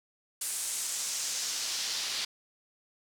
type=noise with band-pass filter sweep; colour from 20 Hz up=pink; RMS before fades=-34 dBFS; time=0.41-2.25 s; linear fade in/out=5 ms; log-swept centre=9100 to 4300 Hz; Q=1.7; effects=none